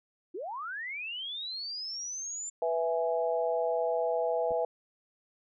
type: linear sweep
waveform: sine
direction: up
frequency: 311.1 to 7240 Hz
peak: -35 dBFS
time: 0.34-2.5 s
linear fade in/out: 10 ms
type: chord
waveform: sine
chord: E major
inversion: second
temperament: equal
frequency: 493.9 / 659.3 / 830.6 Hz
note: B4 / E5 / G#5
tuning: 0 / 0 / 0 cents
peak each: -30 / -30 / -35 dBFS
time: 2.62-4.65 s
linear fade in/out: 2 ms
type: clicks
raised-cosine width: 2 ms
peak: -34 dBFS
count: 2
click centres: 4.508 / 4.518 s
effects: none